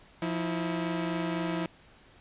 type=tone pair together; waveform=sawtooth; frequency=173.5 / 323.1 Hz; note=F3 / E4; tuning=-11 / -35 cents; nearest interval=major seventh; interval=1076 cents; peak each=-28 dBFS; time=0.22-1.66 s; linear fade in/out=2 ms; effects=pink hiss -57 dBFS RMS until 2.2 s + resampled to 8000 Hz